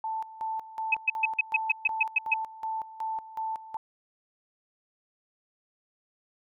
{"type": "tone with tremolo", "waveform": "sine", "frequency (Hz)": 884, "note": "A5", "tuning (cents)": 8, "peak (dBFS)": -29, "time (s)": [0.04, 3.77], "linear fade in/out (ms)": 2, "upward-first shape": "square", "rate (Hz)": 2.7, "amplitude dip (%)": 80}
{"type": "tone bursts", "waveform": "sine", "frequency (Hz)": 2549, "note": "D#7", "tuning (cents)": 41, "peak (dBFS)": -19, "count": 10, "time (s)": [0.92, 2.34], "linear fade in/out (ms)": 5, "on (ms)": 25, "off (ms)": 130}
{"effects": []}